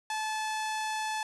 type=tone; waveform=sawtooth; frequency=867 Hz; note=A5; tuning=26 cents flat; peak=-27 dBFS; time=0.1-1.23 s; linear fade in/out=2 ms; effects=resampled to 24000 Hz + 9-bit